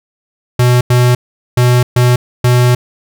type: tone bursts at uneven times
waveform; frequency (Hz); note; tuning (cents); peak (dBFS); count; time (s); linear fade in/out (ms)
square; 123.47; B2; 0; -7; 5; 0.59-0.81 / 0.9-1.15 / 1.57-1.83 / 1.96-2.16 / 2.44-2.75; 5
effects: none